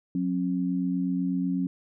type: tone pair together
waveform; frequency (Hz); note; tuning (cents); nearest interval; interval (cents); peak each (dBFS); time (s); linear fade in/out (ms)
sine; 181.93 / 270; F#3 / C#4; -29 / -45; perfect fifth; 684; -27; 0.15-1.67; 2
effects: none